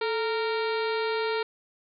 harmonic tone with a mistuned harmonic, 462.8 Hz, A#4, 13 cents flat, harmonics 1 / 2 / 3 / 4 / 5 / 6 / 7 / 8 / 9 / 10, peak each -27 / -33 / -35 / -40 / -38 / -43 / -45 / -42 / -41 / -48 dBFS, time 0.01-1.43 s, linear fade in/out 5 ms, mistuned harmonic 1, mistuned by -89 cents, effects none

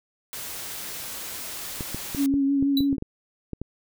white noise, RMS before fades -35 dBFS, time 0.33-2.26 s, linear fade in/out 0 ms
clicks, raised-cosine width 3 ms, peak -18 dBFS, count 11, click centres 1.808 / 1.946 / 2.148 / 2.34 / 2.626 / 2.806 / 2.928 / 2.982 / 3.024 / 3.533 / 3.616 s
sine tone with vibrato, 277.2 Hz, C#4, in tune, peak -19 dBFS, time 2.16-2.97 s, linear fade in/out 50 ms, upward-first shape sine, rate 6.1 Hz, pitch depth 26 cents each way
square tone with exponential decay, 3951 Hz, B7, in tune, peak -22 dBFS, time 2.77-2.89 s, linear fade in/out 2 ms, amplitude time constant 24 ms
effects none

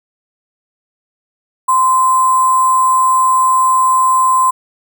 sine tone with sample-and-hold, 1038 Hz, C6, 14 cents flat, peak -8 dBFS, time 1.68-4.51 s, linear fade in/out 10 ms, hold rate 8820 Hz, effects none

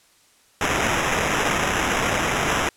blue noise with sample-and-hold, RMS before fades -22 dBFS, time 0.61-2.69 s, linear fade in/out 2 ms, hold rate 4410 Hz, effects white hiss -57 dBFS RMS until 2.76 s + low-pass 10000 Hz 12 dB/octave

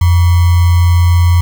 sine tone with sample-and-hold, 87 Hz, F2, 6 cents flat, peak -5 dBFS, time 0.01-1.41 s, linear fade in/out 5 ms, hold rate 1050 Hz, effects none

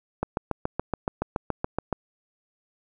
click train, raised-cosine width 1 ms, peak -11 dBFS, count 13, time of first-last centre 0.23-1.927 s, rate 7.07 Hz, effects none

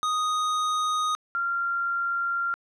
square / sine tone pair in turn, 1244.5 / 1384.1 Hz, D#6 / F6, 0 / -16 cents, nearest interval major second, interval 184 cents, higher second, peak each -24 dBFS, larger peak neither, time 0.03-1.15 / 1.35-2.54 s, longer second, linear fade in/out 0 ms, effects low-pass 7000 Hz 12 dB/octave

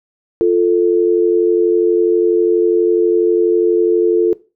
sine tone pair together, 349.2 / 441.4 Hz, F4 / A4, 0 / +5 cents, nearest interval major third, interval 405 cents, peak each -12 dBFS, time 0.41-4.33 s, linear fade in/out 0 ms, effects noise-tail reverb RT60 0.3 s tail -19 dB re dry

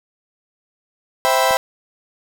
35% pulse chord, C major seventh, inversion none, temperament equal, 523.3 / 659.3 / 784 / 987.8 Hz, C5 / E5 / G5 / B5, 0 / 0 / 0 / 0 cents, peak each -18 dBFS, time 1.25-1.57 s, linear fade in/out 0 ms
click, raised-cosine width 3 ms, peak -21 dBFS, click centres 1.509 s
effects none

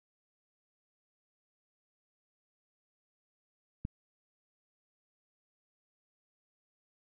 click, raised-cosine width 5 ms, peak -23 dBFS, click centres 3.851 s, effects none

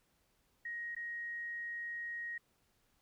sine tone with dropouts, 1881 Hz, A#6, 15 cents sharp, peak -39 dBFS, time 0.65-2.38 s, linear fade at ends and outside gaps 5 ms, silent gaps 0.95-0.964 s, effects pink hiss -75 dBFS RMS until 3.01 s

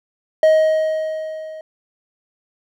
triangle tone with level ramp, 629 Hz, D#5, 19 cents sharp, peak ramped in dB -6 to -29 dBFS, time 0.43-1.61 s, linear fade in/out 2 ms, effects none

